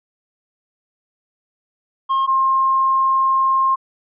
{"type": "tone pair in turn", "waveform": ["triangle", "sine"], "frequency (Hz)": [1071, 1064.2], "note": ["C6", "C6"], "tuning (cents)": [40, 29], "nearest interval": "unison", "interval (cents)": 11, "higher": "first", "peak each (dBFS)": -13, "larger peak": "neither", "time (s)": [[2.09, 2.27], [2.27, 3.76]], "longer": "second", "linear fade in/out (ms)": 20, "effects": ["resampled to 8000 Hz"]}